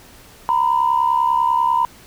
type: tone pair together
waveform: sine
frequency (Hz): 932.3 / 1002.4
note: A#5 / B5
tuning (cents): 0 / +25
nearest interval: minor second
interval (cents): 125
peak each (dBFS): -16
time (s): 0.49-1.85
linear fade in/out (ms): 0
effects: tanh soft clip ceiling -7 dBFS + pink hiss -45 dBFS RMS until 2.06 s